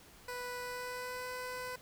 15% pulse tone with pitch glide, 493.9 to 502.8 Hz, B4 to B4, 0 to +31 cents, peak -33 dBFS, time 0.28-1.76 s, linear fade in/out 5 ms, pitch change +31 cents, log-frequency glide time 0.62-1.31 s, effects pink hiss -58 dBFS RMS until 1.81 s

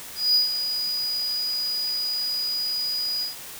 triangle tone with ADSR envelope, 4919 Hz, D#8, 21 cents flat, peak -14 dBFS, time 0.15-3.36 s, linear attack 200 ms, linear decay 130 ms, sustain -9 dB, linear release 140 ms, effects white hiss -39 dBFS RMS until 3.59 s

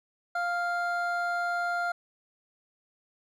triangle tone pair together, 699.8 / 1396.9 Hz, F5 / F6, +3 / 0 cents, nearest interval octave, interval 1197 cents, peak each -28 dBFS, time 0.35-1.92 s, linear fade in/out 5 ms, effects none

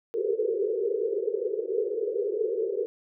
white band-pass noise, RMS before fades -28 dBFS, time 0.14-2.86 s, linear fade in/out 0 ms, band 380 to 480 Hz, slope 96 dB/octave, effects none

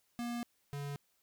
square tone pair in turn, 238.3 / 142.56 Hz, A#3 / C#3, +38 / +49 cents, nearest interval major sixth, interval 889 cents, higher first, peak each -37 / -39 dBFS, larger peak first, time 0.19-0.43 / 0.73-0.96 s, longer first, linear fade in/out 0 ms, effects white hiss -75 dBFS RMS until 1.22 s

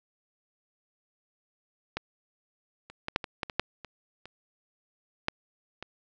clicks, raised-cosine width 0.3 ms, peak -15 / -30 / -16 / -8 / -19 / -14 / -21 / -8 / -25 / -28 / -10 / -22 dBFS, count 12, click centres 1.97 / 2.9 / 3.084 / 3.161 / 3.242 / 3.432 / 3.498 / 3.596 / 3.847 / 4.256 / 5.284 / 5.826 s, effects resampled to 16000 Hz + 8-bit

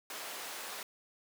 pink high-pass noise, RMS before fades -43 dBFS, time 0.1-0.83 s, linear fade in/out 2 ms, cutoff 590 Hz, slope 12 dB/octave, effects none

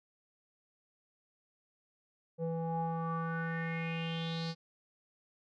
square tone with low-pass filter sweep, 164.81 Hz, E3, in tune, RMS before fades -36 dBFS, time 2.38-4.55 s, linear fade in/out 50 ms, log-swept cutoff 550 to 4700 Hz, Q 6.2, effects none

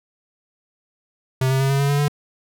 square tone with pitch steps, 130.81 / 133.17 / 135.58 / 138.03 / 140.52 / 143.06 / 145.65 Hz, C3 / C3 / C#3 / C#3 / C#3 / D3 / D3, 0 / +31 / -38 / -7 / +24 / -45 / -14 cents, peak -17 dBFS, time 1.41-2.082 s, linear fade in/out 5 ms, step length 96 ms, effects none

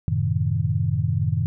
sine chord, F# diminished seventh, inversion none, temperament equal, 92.5 / 110 / 130.81 / 155.56 Hz, F#2 / A2 / C3 / Eb3, 0 / 0 / 0 / 0 cents, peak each -25 / -24 / -26 / -25 dBFS, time 0.08-1.46 s, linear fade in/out 0 ms, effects none

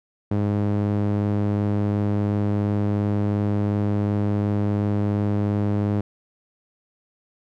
sawtooth tone with band-pass filter, 102.8 Hz, G#2, 17 cents flat, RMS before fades -22 dBFS, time 0.31-6.01 s, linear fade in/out 5 ms, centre 230 Hz, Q 0.66, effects none

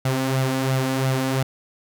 sawtooth tone with flanger, 132.1 Hz, C3, 17 cents sharp, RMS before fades -22 dBFS, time 0.05-1.43 s, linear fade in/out 5 ms, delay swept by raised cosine 1.4 to 4.1 ms, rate 2.9 Hz, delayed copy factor +0.55, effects none

